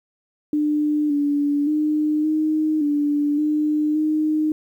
sine tone with pitch steps, 299.2 / 288.6 / 303.7 / 310 / 292 / 302.4 / 308.2 Hz, D4 / D4 / D#4 / D#4 / D4 / D#4 / D#4, +32 / -30 / -42 / -6 / -10 / -49 / -16 cents, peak -17 dBFS, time 0.53-4.52 s, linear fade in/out 2 ms, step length 570 ms, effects 9-bit

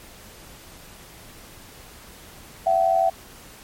sine tone pair together, 669.3 / 761 Hz, E5 / F#5, +26 / +48 cents, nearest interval major second, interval 222 cents, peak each -19 dBFS, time 2.66-3.1 s, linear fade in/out 10 ms, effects pink hiss -45 dBFS RMS until 3.63 s + MP3 64 kbps

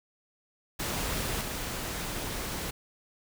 pink noise with level steps, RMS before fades -32 / -35 dBFS, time 0.79-2.71 s, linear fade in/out 10 ms, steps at 1.41 s, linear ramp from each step 2 ms, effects none

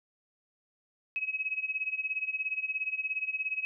sine tone with tremolo, 2554 Hz, D#7, 45 cents sharp, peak -27 dBFS, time 1.16-3.65 s, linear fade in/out 0 ms, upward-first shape sine, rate 17 Hz, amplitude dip 85%, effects none

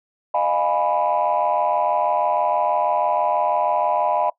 sine chord, F half-diminished seventh, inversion third, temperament equal with one note detuned, 612.3 / 698.5 / 830.6 / 987.8 Hz, Eb5 / F5 / Ab5 / Cb6, -28 / 0 / 0 / 0 cents, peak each -22 dBFS, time 0.34-4.3 s, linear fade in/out 5 ms, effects noise-tail reverb RT60 0.1 s tail -20 dB re dry + tanh soft clip ceiling -10 dBFS

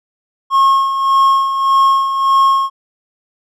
triangle tone with tremolo, 1084 Hz, C#6, 39 cents flat, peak -5 dBFS, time 0.5-2.7 s, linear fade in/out 50 ms, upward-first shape sine, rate 1.7 Hz, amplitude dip 60%, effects none

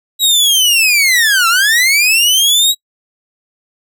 sawtooth linear two-way sweep, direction down then up, 3883 to 1318.5 to 3883 Hz, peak -5 dBFS, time 0.19-2.75 s, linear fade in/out 50 ms, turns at 1.48 s, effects noise-tail reverb RT60 0.1 s tail -26 dB re dry

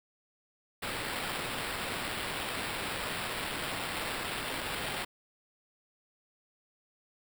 white noise with sample-and-hold, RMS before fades -36 dBFS, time 0.82-5.05 s, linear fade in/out 10 ms, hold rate 6300 Hz, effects none

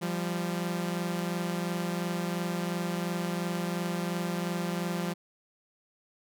sawtooth tone pair together, 173.14 / 196 Hz, F3 / G3, -15 / 0 cents, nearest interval major second, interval 215 cents, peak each -27 / -31 dBFS, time 0.01-5.14 s, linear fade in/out 20 ms, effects none

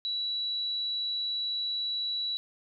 sine tone, 3926 Hz, B7, 11 cents flat, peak -29 dBFS, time 0.05-2.37 s, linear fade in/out 0 ms, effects none

